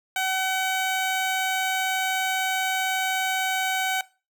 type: tone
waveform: 15% pulse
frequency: 757 Hz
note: F#5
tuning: 39 cents sharp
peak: -17 dBFS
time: 0.16-4.01 s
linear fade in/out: 2 ms
effects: noise-tail reverb RT60 0.3 s tail -18 dB re dry